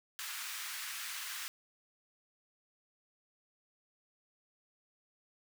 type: high-pass noise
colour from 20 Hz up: pink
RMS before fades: -42 dBFS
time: 0.19-1.48 s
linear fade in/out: 0 ms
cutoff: 1300 Hz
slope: 24 dB/octave
effects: none